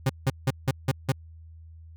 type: tone bursts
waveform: 40% pulse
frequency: 133 Hz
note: C3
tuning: 29 cents sharp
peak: -19 dBFS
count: 6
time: 0.06-1.12 s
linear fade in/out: 5 ms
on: 35 ms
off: 170 ms
effects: added 81 Hz sine -44 dBFS peak until 1.96 s